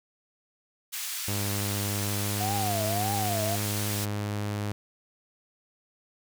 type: band-pass noise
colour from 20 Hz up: white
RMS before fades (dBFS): -34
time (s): 0.92-4.06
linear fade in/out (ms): 20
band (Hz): 1600 to 16000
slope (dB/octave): 12
type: tone with pitch glide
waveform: sawtooth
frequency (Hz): 100.8 to 103.45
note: G2 to G#2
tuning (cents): +49 to -6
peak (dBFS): -25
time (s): 1.28-4.72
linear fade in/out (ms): 0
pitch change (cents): +45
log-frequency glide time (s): 1.69-3.01
type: tone with vibrato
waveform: sine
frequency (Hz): 719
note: F#5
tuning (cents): -50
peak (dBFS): -29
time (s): 2.4-3.56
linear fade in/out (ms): 10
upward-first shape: triangle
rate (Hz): 1.7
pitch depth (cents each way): 210
effects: none